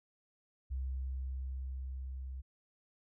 sine tone with level ramp, 65.41 Hz, C2, in tune, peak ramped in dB -34 to -40 dBFS, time 0.7-2.42 s, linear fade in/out 20 ms, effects none

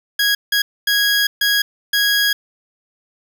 20% pulse tone bursts at uneven times, 1650 Hz, G#6, 12 cents flat, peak -9 dBFS, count 5, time 0.19-0.35 / 0.52-0.62 / 0.87-1.27 / 1.41-1.62 / 1.93-2.33 s, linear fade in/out 5 ms, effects none

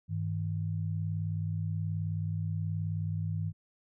sine tone pair together, 100.1 / 158.9 Hz, G2 / D#3, +37 / +37 cents, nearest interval minor sixth, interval 800 cents, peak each -32 / -34 dBFS, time 0.08-3.53 s, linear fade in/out 50 ms, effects none

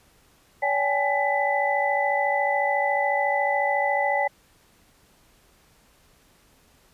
sine tone cluster, 569 / 793 / 847 / 1995 Hz, C#5 / G5 / G#5 / B6, +45 / +20 / +34 / +17 cents, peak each -26 dBFS, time 0.62-4.28 s, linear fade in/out 10 ms, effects pink hiss -59 dBFS RMS until 6.93 s + resampled to 32000 Hz

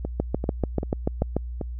two click trains, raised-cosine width 2 ms, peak -15 / -9 dBFS, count 5 / 9, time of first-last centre 0.05-1.613 / 0.2-1.366 s, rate 2.56 / 6.86 Hz, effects added 60 Hz sine -30 dBFS peak until 1.79 s

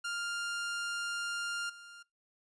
sawtooth tone with level steps, 1400 Hz, F6, 4 cents sharp, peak -31 / -46 dBFS, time 0.04-2.03 s, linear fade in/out 10 ms, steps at 1.69 s, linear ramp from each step 10 ms, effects noise-tail reverb RT60 0.2 s tail -22 dB re dry + resampled to 22050 Hz

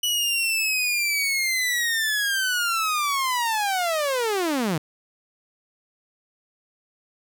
sawtooth linear sweep, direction down, 2957 to 144.5 Hz, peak -18 dBFS, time 0.03-4.78 s, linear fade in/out 5 ms, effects none

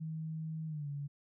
sine tone with pitch glide, 158.8 to 143.12 Hz, D#3 to D3, +36 to -44 cents, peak -37 dBFS, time 0-1.08 s, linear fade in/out 20 ms, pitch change -180 cents, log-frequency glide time 0.67-0.88 s, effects none

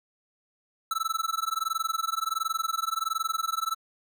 square tone with amplitude modulation, 1318.5 Hz, E6, in tune, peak -24 dBFS, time 0.91-3.75 s, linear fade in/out 2 ms, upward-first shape sine, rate 21.4 Hz, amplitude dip 100%, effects none

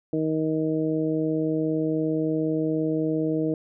harmonic tone, 157.3 Hz, D#3, 19 cents sharp, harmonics 1 / 2 / 3 / 4, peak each -30 / -24 / -28 / -34 dBFS, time 0.13-3.54 s, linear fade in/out 2 ms, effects none

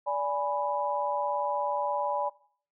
sine chord, G# diminished, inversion second, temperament equal with one note detuned, 581.6 / 830.6 / 987.8 Hz, D5 / G#5 / B5, -17 / 0 / 0 cents, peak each -31 dBFS, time 0.06-2.3 s, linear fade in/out 20 ms, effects noise-tail reverb RT60 0.5 s tail -19 dB re dry

